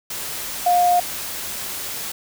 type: tone in noise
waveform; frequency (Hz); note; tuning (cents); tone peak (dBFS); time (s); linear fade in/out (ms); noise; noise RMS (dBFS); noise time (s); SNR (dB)
sine; 709; F5; +26; -13; 0.66-1; 5; white; -29; 0.1-2.12; +13
effects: none